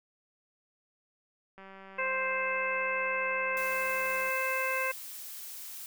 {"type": "click train", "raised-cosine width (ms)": 0.5, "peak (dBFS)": -35, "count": 524, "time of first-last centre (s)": [1.58, 4.29], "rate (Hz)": 193}
{"type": "harmonic tone", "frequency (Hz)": 524, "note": "C5", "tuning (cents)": 2, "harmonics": [1, 2, 3, 4, 5], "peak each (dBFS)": [-35, -35, -35, -35, -35], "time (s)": [1.98, 4.92], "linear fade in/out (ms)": 10}
{"type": "noise", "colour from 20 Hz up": "blue", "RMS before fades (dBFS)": -43, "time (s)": [3.57, 5.86], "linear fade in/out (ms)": 0}
{"effects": []}